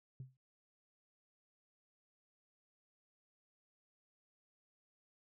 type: tone with exponential decay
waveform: sine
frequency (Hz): 130.2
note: C3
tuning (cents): -8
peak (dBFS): -40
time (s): 0.2-0.37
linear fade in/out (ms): 2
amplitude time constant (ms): 36
effects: tanh soft clip ceiling -41 dBFS